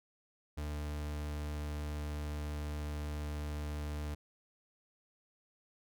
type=tone; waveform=40% pulse; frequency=74.4 Hz; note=D2; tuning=23 cents sharp; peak=-36 dBFS; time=0.57-4.15 s; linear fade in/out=10 ms; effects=none